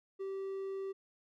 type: tone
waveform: triangle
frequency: 387.9 Hz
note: G4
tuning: 18 cents flat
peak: -35 dBFS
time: 0.19-0.93 s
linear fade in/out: 20 ms
effects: none